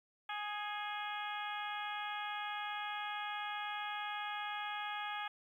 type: harmonic tone with a mistuned harmonic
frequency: 415.3 Hz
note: G#4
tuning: in tune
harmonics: 2 / 3 / 4 / 5 / 6 / 7 / 8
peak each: -42 / -45 / -45 / -49 / -49 / -52 / -49 dBFS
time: 0.29-5.28 s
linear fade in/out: 5 ms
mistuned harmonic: 5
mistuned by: +43 cents
effects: 12-bit